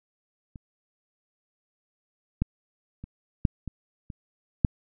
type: clicks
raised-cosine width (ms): 5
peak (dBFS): -29 / -11 / -26 / -7 / -21 / -25 / -6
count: 7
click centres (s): 0.558 / 2.42 / 3.04 / 3.452 / 3.677 / 4.102 / 4.648
effects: none